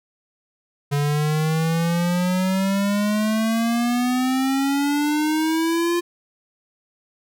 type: exponential sweep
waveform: square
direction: up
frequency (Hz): 142.4 to 349.2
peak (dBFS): -19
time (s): 0.91-6.01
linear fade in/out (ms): 20
effects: none